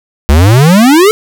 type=exponential sweep; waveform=square; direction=up; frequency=67 to 448.4 Hz; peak=-3 dBFS; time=0.29-1.11 s; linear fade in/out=0 ms; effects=none